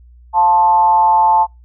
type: tone with frequency modulation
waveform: sine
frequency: 880 Hz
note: A5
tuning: in tune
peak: -8 dBFS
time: 0.33-1.47 s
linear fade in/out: 50 ms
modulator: 179 Hz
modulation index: 0.51
effects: noise-tail reverb RT60 0.2 s tail -26 dB re dry + added 60 Hz sine -40 dBFS peak until 1.64 s